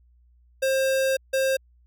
square tone bursts at uneven times, 532 Hz, C5, 29 cents sharp, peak -21 dBFS, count 2, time 0.62-1.17 / 1.33-1.57 s, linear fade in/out 10 ms, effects added 60 Hz sine -55 dBFS peak until 1.86 s

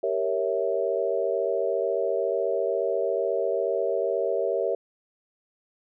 sine chord, G diminished seventh, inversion none, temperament equal with one note detuned, 392 / 466.2 / 554.4 / 656.6 Hz, G4 / Bb4 / Db5 / Fb5, 0 / 0 / 0 / -7 cents, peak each -29 / -28 / -28 / -29 dBFS, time 0.03-4.75 s, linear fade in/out 5 ms, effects none

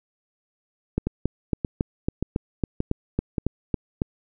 two click trains, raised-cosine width 3 ms, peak -11 / -9 dBFS, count 5 / 12, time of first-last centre 1.07-3.382 / 0.98-4.019 s, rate 1.73 / 3.62 Hz, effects none

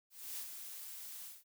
blue noise with ADSR envelope, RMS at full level -42 dBFS, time 0.1-1.44 s, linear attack 280 ms, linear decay 85 ms, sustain -6 dB, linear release 190 ms, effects none

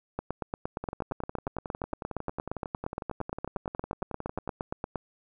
two click trains, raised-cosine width 1 ms, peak -21 / -17 dBFS, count 41 / 42, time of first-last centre 0.84-4.476 / 0.19-4.957 s, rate 11 / 8.6 Hz, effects none

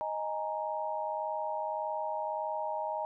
sine chord, D# suspended fourth, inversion none, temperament equal, 622.3 / 830.6 / 932.3 Hz, D#5 / G#5 / A#5, 0 / 0 / 0 cents, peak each -36 / -37 / -36 dBFS, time 0.01-3.05 s, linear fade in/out 0 ms, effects none

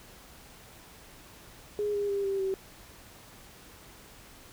sine tone with pitch steps, 415.3 / 407.2 / 399.3 / 391.5 / 383.9 Hz, G#4 / G#4 / G4 / G4 / G4, 0 / -34 / +32 / -2 / -36 cents, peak -27 dBFS, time 1.79-2.54 s, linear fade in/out 0 ms, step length 150 ms, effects pink hiss -52 dBFS RMS until 4.52 s

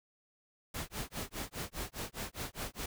pink noise with tremolo, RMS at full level -38 dBFS, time 0.74-2.86 s, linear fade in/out 5 ms, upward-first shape sine, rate 4.9 Hz, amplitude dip 100%, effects none

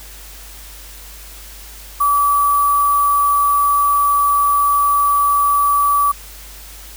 sine tone with sample-and-hold, 1149 Hz, D6, 38 cents flat, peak -11 dBFS, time 2-6.12 s, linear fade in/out 10 ms, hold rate 11025 Hz, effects added 50 Hz sine -37 dBFS peak until 6.96 s + white hiss -38 dBFS RMS until 6.96 s

